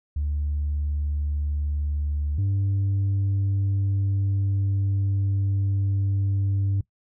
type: tone pair in turn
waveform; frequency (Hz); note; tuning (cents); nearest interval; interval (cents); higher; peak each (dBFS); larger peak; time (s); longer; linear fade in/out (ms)
sine; 73.42 / 98.44; D2 / G2; 0 / +8; perfect fourth; 508; second; -22 / -18; second; 0.16-2.38 / 2.38-6.81; second; 5
effects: noise-tail reverb RT60 0.1 s tail -20 dB re dry + tanh soft clip ceiling -19 dBFS